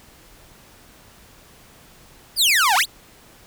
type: exponential two-way sweep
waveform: sawtooth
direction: down then up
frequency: 5110 to 713 to 5110 Hz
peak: -11 dBFS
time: 2.36-2.86 s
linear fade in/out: 50 ms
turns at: 2.75 s
effects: pink hiss -49 dBFS RMS until 3.46 s